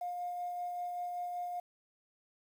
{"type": "tone with tremolo", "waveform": "sine", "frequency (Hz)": 710, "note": "F5", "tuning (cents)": 28, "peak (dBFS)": -34, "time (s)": [0.01, 1.6], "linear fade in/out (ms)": 5, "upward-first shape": "sine", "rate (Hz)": 5.2, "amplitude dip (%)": 25, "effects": ["tanh soft clip ceiling -30 dBFS", "10-bit"]}